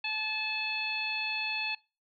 harmonic tone, 865 Hz, A5, 30 cents flat, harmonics 1 / 2 / 3 / 4 / 5, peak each -41 / -43 / -32 / -41 / -39 dBFS, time 0.04-1.75 s, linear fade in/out 5 ms, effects noise-tail reverb RT60 0.3 s tail -22 dB re dry

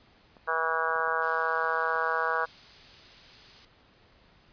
clicks, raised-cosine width 1 ms, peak -38 dBFS, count 6, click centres 0.368 / 0.909 / 0.961 / 0.995 / 1.076 / 1.958 s
harmonic tone, 162.2 Hz, E3, 28 cents flat, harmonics 3 / 4 / 5 / 6 / 7 / 8 / 9 / 10, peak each -34 / -36 / -36 / -34 / -31 / -36 / -31 / -35 dBFS, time 0.47-2.46 s, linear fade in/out 20 ms
blue noise, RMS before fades -45 dBFS, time 1.22-3.65 s, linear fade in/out 2 ms
effects pink hiss -60 dBFS RMS until 4.52 s + resampled to 11025 Hz

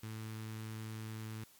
sawtooth tone with notch filter, 110 Hz, A2, in tune, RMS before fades -44 dBFS, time 0.03-1.44 s, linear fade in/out 5 ms, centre 620 Hz, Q 0.98, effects white hiss -63 dBFS RMS until 1.59 s + MP3 96 kbps

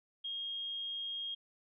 sine tone, 3248 Hz, G#7, 39 cents flat, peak -37 dBFS, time 0.24-1.35 s, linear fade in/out 10 ms, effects none

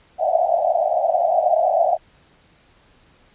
white band-pass noise, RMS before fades -18 dBFS, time 0.18-1.98 s, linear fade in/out 50 ms, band 610 to 750 Hz, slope 96 dB/octave, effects pink hiss -55 dBFS RMS until 3.34 s + resampled to 8000 Hz

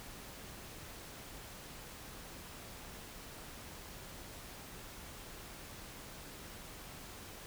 silence, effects pink hiss -50 dBFS RMS until 7.46 s

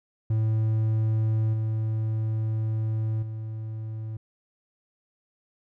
triangle tone with level steps, 110 Hz, A2, in tune, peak -19 / -22 / -29 dBFS, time 0.3-4.17 s, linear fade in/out 5 ms, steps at 1.53 / 3.22 s, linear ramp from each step 10 ms, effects none

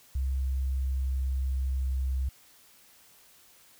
sine tone with pitch glide, 66.1 to 65.61 Hz, C2 to C2, +18 to +5 cents, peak -26 dBFS, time 0.15-2.29 s, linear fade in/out 5 ms, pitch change -13 cents, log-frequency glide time 0.36-2.09 s, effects white hiss -58 dBFS RMS until 3.79 s

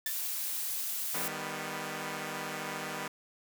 blue noise, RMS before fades -35 dBFS, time 0.06-1.28 s, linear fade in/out 2 ms
sawtooth tone with exponential decay, 1760 Hz, A6, in tune, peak -29 dBFS, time 0.06-0.17 s, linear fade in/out 5 ms, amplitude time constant 23 ms
5% pulse chord, Eb augmented, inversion none, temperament equal with one note detuned, 155.56 / 198.16 / 246.9 Hz, Eb3 / G3 / B3, 0 / +19 / 0 cents, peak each -29 dBFS, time 1.14-3.08 s, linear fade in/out 5 ms
effects none

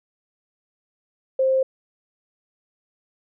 sine tone, 527 Hz, C5, 12 cents sharp, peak -16 dBFS, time 1.39-1.63 s, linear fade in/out 5 ms, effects none

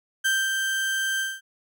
35% pulse tone with ADSR envelope, 1568 Hz, G6, in tune, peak -18 dBFS, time 0.24-1.41 s, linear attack 17 ms, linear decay 230 ms, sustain -4 dB, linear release 210 ms, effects none

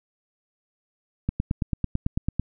click train, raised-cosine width 5 ms, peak -11 dBFS, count 11, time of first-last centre 1.29-2.396 s, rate 9.04 Hz, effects none

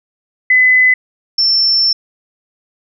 sine tone pair in turn, 2015 / 5379 Hz, B6 / E8, +34 / +34 cents, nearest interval octave + perfect fourth, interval 1700 cents, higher second, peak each -6 / -9 dBFS, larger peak first, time 0.5-0.94 / 1.38-1.93 s, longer second, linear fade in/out 5 ms, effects none

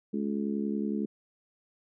harmonic tone, 70.8 Hz, C#2, 37 cents sharp, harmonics 3 / 4 / 5 / 6, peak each -30 / -35 / -37 / -39 dBFS, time 0.13-1.06 s, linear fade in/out 10 ms, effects none

